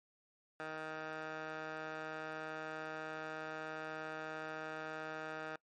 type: tone with band-pass filter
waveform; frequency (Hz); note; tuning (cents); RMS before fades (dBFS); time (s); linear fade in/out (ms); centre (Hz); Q
15% pulse; 156.8; D#3; +14; -44; 0.6-5.56; 0; 1200; 1.6
effects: noise-tail reverb RT60 0.1 s tail -23 dB re dry + MP3 48 kbps